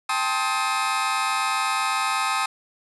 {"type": "chord", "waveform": "sawtooth", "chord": "A half-diminished seventh", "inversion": "third", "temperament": "just", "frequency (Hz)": [792, 880, 1056, 1267.2], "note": ["G5", "A5", "C6", "Eb6"], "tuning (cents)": [18, 0, 16, 31], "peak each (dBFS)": [-25, -25, -24, -21], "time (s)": [0.09, 2.46], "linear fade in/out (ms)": 5, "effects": ["resampled to 24000 Hz", "7-bit"]}